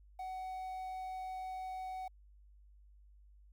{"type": "tone with quantisation", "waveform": "triangle", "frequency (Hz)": 749, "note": "F#5", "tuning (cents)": 21, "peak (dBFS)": -38, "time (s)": [0.19, 2.08], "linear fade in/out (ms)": 5, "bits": 11, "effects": ["added 50 Hz sine -58 dBFS peak until 3.52 s"]}